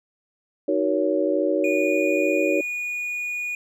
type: chord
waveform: sine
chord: D# minor seventh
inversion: none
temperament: just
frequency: 311.1 / 373.4 / 466.7 / 560 Hz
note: D#4 / F#4 / A#4 / C#5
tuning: 0 / +16 / +2 / +18 cents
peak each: -24 / -25 / -27 / -23 dBFS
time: 0.68-2.61 s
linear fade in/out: 5 ms
type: tone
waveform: triangle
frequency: 2452 Hz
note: D#7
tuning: 26 cents flat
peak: -24 dBFS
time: 1.64-3.55 s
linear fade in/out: 2 ms
effects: none